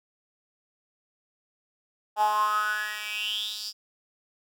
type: tone with high-pass filter sweep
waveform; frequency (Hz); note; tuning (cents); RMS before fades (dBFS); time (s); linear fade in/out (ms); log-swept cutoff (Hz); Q
10% pulse; 211.1; G#3; +29; -28; 2.16-3.73; 50; 780 to 5000; 9.1
effects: none